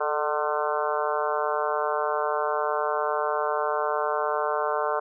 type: harmonic tone with a mistuned harmonic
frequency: 150.4 Hz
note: D3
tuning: 42 cents sharp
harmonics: 3 / 4 / 5 / 6 / 7 / 8 / 9 / 10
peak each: -30 / -29 / -32 / -33 / -30 / -34 / -33 / -37 dBFS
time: 0-5 s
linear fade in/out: 10 ms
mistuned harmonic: 3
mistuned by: -40 cents
effects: none